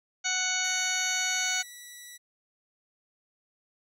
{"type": "harmonic tone", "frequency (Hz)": 741, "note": "F#5", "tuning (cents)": 2, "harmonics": [1, 2, 3, 4, 5, 6, 8, 9], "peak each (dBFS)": [-39, -33, -33, -37, -37, -36, -33, -33], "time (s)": [0.24, 1.63], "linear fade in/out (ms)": 20}
{"type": "tone with pitch glide", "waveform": "10% pulse", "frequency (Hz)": [1864.7, 1951.8], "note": ["A#6", "B6"], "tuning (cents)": [0, -21], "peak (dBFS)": -35, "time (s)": [0.63, 2.18], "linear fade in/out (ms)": 20, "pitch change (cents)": 79, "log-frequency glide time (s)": [0.89, 1.48]}
{"effects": []}